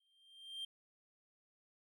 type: tone with exponential growth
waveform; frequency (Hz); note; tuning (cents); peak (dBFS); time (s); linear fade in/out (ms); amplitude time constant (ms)
triangle; 3173; G7; +20; -38; 0-0.65; 5; 140
effects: none